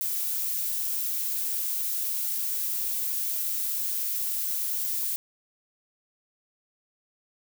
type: noise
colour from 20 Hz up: violet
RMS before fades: -29 dBFS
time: 0.01-5.16 s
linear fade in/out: 0 ms
effects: none